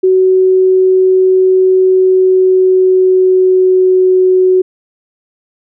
sine tone with pitch glide, 374.2 to 370.8 Hz, F#4 to F#4, +20 to +4 cents, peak -5 dBFS, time 0.03-4.62 s, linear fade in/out 10 ms, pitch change -16 cents, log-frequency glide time 1.81-4.22 s, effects none

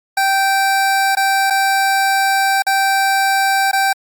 25% pulse tone with dropouts, 780 Hz, G5, 9 cents flat, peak -9 dBFS, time 0.17-3.93 s, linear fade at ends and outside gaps 5 ms, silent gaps 1.152-1.169 / 1.501-1.505 / 2.623-2.666 / 3.714-3.73 s, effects Opus 48 kbps

